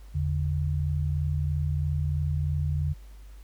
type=tone pair together; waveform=sine; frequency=81.34 / 144.4 Hz; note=E2 / D3; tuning=-23 / -29 cents; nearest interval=minor seventh; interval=994 cents; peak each=-26 / -28 dBFS; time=0.14-2.94 s; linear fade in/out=20 ms; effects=added 50 Hz sine -43 dBFS peak until 3.43 s + pink hiss -60 dBFS RMS until 3.43 s